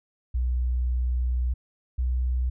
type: tone pair in turn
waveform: sine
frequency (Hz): 61.74 / 62.49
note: B1 / B1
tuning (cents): 0 / +21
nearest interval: unison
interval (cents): 21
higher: second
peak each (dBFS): -22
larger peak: neither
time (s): 0.34-1.54 / 1.98-2.5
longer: first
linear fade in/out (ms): 10
effects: none